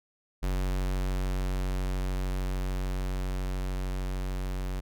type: tone with level ramp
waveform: square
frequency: 46.56 Hz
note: F#1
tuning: 12 cents sharp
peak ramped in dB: -27 to -31 dBFS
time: 0.42-4.81 s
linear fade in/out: 20 ms
effects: none